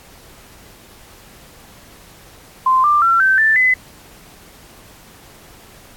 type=tone with pitch steps; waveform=sine; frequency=1039 / 1186.6 / 1355.2 / 1547.8 / 1767.7 / 2019 Hz; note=C6 / D6 / E6 / G6 / A6 / B6; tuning=-12 / +18 / +48 / -22 / +8 / +38 cents; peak=-10 dBFS; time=2.66-3.74 s; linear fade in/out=5 ms; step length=180 ms; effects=pink hiss -44 dBFS RMS until 5.96 s + AAC 64 kbps